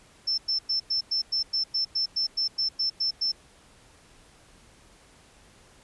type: tone bursts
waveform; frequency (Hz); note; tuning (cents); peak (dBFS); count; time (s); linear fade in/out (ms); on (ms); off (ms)
sine; 5330; E8; +18; -23; 15; 0.27-3.32; 10; 110; 100
effects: pink hiss -56 dBFS RMS until 5.83 s + resampled to 24000 Hz